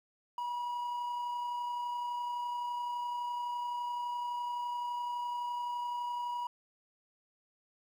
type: tone with amplitude modulation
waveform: triangle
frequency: 967 Hz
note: B5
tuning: 37 cents flat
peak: -31 dBFS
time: 0.38-6.47 s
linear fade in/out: 2 ms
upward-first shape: sine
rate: 31.8 Hz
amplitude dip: 25%
effects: 11-bit